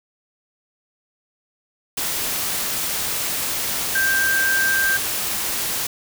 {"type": "tone in noise", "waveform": "sine", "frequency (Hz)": 1577, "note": "G6", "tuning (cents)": 10, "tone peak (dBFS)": -17, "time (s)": [3.95, 4.97], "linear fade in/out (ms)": 5, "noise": "white", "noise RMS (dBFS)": -24, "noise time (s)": [1.97, 5.87], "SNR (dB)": 4, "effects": []}